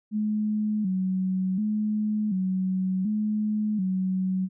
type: tone with vibrato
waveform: sine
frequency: 199.5 Hz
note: G3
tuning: 31 cents sharp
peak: -23 dBFS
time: 0.11-4.49 s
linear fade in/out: 50 ms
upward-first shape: square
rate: 0.68 Hz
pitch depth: 110 cents each way
effects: none